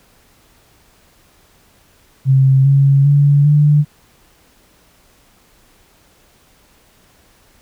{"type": "tone with pitch steps", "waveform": "sine", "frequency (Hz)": [133.8, 138.36, 143.07, 147.95], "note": ["C3", "C#3", "D3", "D3"], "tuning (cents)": [39, -3, -45, 13], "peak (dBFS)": -7, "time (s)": [2.25, 3.85], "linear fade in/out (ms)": 50, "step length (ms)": 400, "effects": ["pink hiss -52 dBFS RMS until 7.61 s"]}